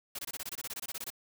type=noise bursts; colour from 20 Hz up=white; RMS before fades=-39 dBFS; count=16; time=0.15-1.103 s; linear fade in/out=5 ms; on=38 ms; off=23 ms; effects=none